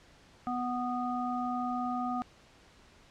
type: harmonic tone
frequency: 246.9 Hz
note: B3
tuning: in tune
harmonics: 1 / 3 / 5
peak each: -34 / -34 / -37 dBFS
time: 0.47-2.22 s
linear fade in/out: 0 ms
effects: pink hiss -59 dBFS RMS until 3.1 s + low-pass 6000 Hz 12 dB/octave